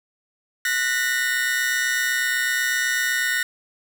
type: tone cluster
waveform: 40% pulse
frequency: 1471 / 1833 / 1961 Hz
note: F#6 / A#6 / B6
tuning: -11 / -30 / -13 cents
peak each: -25 / -22 / -26 dBFS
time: 0.65-3.43 s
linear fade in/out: 2 ms
effects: none